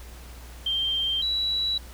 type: tone pair in turn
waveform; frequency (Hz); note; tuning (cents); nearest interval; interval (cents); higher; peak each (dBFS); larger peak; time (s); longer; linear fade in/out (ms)
sine; 3158 / 3922; G7 / B7; +12 / -13; major third; 375; second; -23; neither; 0.66-1.22 / 1.22-1.78; neither; 5
effects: added 60 Hz sine -41 dBFS peak until 1.93 s + pink hiss -48 dBFS RMS until 1.93 s